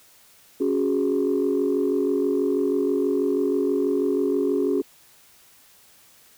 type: chord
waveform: sine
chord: C# suspended fourth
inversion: none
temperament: just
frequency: 277.2 / 369.6 / 415.8 Hz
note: C#4 / F#4 / G#4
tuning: 0 / -2 / +2 cents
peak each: -23 dBFS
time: 0.6-4.82 s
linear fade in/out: 10 ms
effects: tanh soft clip ceiling -13 dBFS + white hiss -54 dBFS RMS until 6.37 s